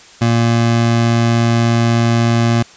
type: tone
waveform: 25% pulse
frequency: 116.54 Hz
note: A#2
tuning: in tune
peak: -7 dBFS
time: 0.21-2.63 s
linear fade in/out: 10 ms
effects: white hiss -41 dBFS RMS until 2.76 s + resampled to 16000 Hz